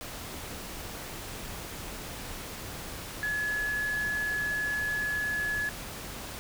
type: tone in noise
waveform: sine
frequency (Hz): 1700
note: G#6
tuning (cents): +40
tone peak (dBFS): -28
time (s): 3.23-5.69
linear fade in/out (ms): 0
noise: pink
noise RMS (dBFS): -40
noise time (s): 0.01-6.39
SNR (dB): +9
effects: none